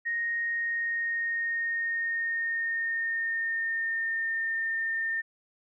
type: tone with pitch glide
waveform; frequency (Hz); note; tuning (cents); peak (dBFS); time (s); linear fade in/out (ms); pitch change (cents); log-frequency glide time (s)
sine; 1864.7 to 1812.7; A#6 to A#6; 0 to -49; -27; 0.05-5.22; 20; -49; 0.41-4.6
effects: none